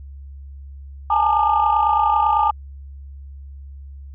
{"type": "tone cluster", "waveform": "sine", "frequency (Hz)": [828, 858, 906, 1204], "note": ["G#5", "A5", "A#5", "D6"], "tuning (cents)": [-5, -44, -50, 43], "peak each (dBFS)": -19, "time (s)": [1.1, 2.51], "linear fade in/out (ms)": 5, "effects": ["tanh soft clip ceiling -7 dBFS", "added 69 Hz sine -34 dBFS peak until 4.14 s"]}